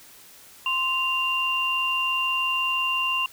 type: tone pair together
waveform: sine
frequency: 1043.6 / 2783 Hz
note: C6 / F7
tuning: -5 / -7 cents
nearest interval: octave + perfect fourth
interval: 1698 cents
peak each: -27 / -23 dBFS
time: 0.66-3.26 s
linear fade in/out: 2 ms
effects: white hiss -49 dBFS RMS until 3.32 s